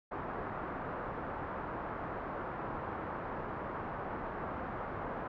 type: low-pass noise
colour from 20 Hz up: white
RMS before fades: -40 dBFS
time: 0.11-5.28 s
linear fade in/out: 10 ms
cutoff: 1300 Hz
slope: 24 dB/octave
effects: none